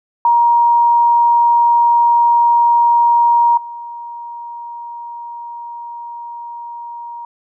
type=tone with level steps; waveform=sine; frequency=944 Hz; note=A#5; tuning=22 cents sharp; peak=-8 / -26 dBFS; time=0.25-7.25 s; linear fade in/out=2 ms; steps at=3.57 s; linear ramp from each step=5 ms; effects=none